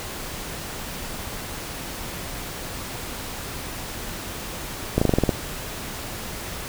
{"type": "slowing click train", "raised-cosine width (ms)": 2, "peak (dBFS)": -4, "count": 8, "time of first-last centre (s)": [4.98, 5.292], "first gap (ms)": 35, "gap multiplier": 1.08, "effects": ["pink hiss -33 dBFS RMS until 6.68 s"]}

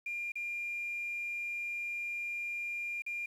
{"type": "tone with dropouts", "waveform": "sine", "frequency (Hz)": 2400, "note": "D7", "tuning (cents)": 37, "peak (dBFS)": -34, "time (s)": [0.06, 3.26], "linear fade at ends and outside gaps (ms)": 5, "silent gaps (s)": [[0.32, 0.355], [3.021, 3.063]], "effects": ["tanh soft clip ceiling -30 dBFS", "10-bit"]}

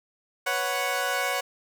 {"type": "chord", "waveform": "15% pulse", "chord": "B suspended second", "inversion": "none", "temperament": "equal", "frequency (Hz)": [493.9, 554.4, 740], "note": ["B4", "C#5", "F#5"], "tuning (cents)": [0, 0, 0], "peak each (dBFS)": [-26, -23, -22], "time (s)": [0.46, 1.41], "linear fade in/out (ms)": 10, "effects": []}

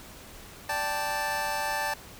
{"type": "chord", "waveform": "25% pulse", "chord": "D suspended fourth", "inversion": "none", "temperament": "equal with one note detuned", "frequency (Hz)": [587.3, 781.7, 880], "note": ["D5", "G5", "A5"], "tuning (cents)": [0, -5, 0], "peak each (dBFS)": [-32, -31, -26], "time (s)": [0.69, 1.94], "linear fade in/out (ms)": 5, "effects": ["pink hiss -47 dBFS RMS until 2.19 s"]}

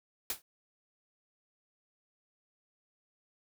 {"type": "noise with exponential decay", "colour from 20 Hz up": "white", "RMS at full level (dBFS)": -30, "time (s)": [0.3, 0.42], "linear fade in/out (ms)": 2, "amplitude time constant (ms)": 25, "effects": []}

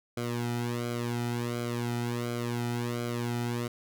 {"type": "tone with flanger", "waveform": "sawtooth", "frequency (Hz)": 119.6, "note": "A#2", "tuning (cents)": 45, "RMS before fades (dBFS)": -32, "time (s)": [0.17, 3.68], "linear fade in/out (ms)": 5, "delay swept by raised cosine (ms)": [1.1, 1.82], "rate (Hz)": 1.4, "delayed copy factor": -0.85, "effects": []}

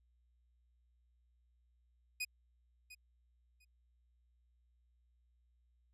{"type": "tone with echo", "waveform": "sawtooth", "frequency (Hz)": 2489, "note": "D#7", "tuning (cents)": 0, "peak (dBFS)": -33, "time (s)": [2.2, 2.25], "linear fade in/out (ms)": 10, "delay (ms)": 700, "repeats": 2, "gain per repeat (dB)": -15, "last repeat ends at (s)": 3.65, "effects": ["added 60 Hz sine -70 dBFS peak until 5.93 s", "resampled to 32000 Hz"]}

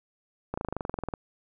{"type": "slowing click train", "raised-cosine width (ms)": 1, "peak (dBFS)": -17, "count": 15, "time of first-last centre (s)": [0.54, 1.138], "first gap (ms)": 35, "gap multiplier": 1.03, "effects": []}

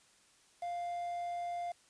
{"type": "tone with quantisation", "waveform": "triangle", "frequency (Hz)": 698.5, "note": "F5", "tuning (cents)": 0, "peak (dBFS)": -34, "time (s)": [0.62, 1.72], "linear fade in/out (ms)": 5, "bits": 9, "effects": ["white hiss -66 dBFS RMS until 1.89 s", "resampled to 22050 Hz"]}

